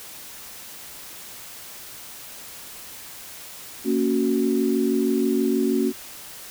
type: chord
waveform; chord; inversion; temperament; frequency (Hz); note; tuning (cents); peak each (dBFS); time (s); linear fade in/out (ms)
sine; F# major; first; just; 231.2 / 277.5 / 370; A#3 / C#4 / F#4; -14 / +2 / 0; -23; 3.84-5.93; 50
effects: white hiss -40 dBFS RMS until 6.5 s